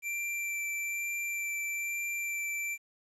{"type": "tone with vibrato", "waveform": "square", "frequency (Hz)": 2349, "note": "D7", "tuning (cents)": 0, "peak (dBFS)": -33, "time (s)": [0.02, 2.78], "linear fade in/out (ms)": 50, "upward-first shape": "sine", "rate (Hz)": 1.1, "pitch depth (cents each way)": 9, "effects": ["resampled to 32000 Hz", "11-bit"]}